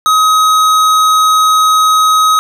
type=tone with hard clipping; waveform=triangle; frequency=1266 Hz; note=D#6; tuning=30 cents sharp; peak=-8 dBFS; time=0.06-2.39 s; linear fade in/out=0 ms; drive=18 dB; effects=none